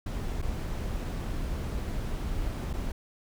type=noise with dropouts; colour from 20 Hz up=brown; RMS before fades=-32 dBFS; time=0.06-2.92 s; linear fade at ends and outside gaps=5 ms; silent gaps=0.418-0.424 / 2.731-2.736 s; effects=none